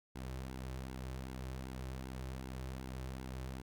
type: tone with flanger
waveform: sawtooth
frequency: 64.8 Hz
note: C2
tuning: 16 cents flat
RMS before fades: -44 dBFS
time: 0.15-3.62 s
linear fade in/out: 10 ms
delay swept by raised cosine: 1.6 to 4.3 ms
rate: 2.6 Hz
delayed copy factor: -0.55
effects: none